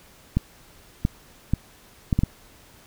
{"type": "clicks", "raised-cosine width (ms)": 5, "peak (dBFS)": -7, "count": 6, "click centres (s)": [0.37, 1.051, 1.536, 2.128, 2.19, 2.235], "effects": ["pink hiss -52 dBFS RMS until 2.86 s"]}